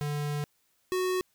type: tone pair in turn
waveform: square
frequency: 146.83 / 368.9 Hz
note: D3 / F#4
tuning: 0 / -5 cents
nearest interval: octave + major third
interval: 1595 cents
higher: second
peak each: -30 / -27 dBFS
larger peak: second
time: 0.01-0.44 / 0.92-1.21 s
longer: first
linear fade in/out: 0 ms
effects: white hiss -71 dBFS RMS until 1.34 s